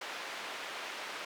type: band-pass noise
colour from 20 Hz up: white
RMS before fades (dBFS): -42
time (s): 0.01-1.25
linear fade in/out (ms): 5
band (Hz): 410 to 2700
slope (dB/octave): 12
effects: none